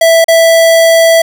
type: tone with dropouts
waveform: square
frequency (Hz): 659.3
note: E5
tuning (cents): 0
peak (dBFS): -4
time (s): 0.01-1.22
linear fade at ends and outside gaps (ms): 5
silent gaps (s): 0.244-0.282
effects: none